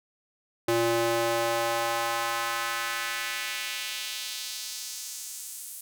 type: tone with high-pass filter sweep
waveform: square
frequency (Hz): 116.2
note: A#2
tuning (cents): -5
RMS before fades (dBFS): -30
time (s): 0.68-5.81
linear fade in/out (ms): 5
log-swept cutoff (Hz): 330 to 10000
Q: 1.4
effects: none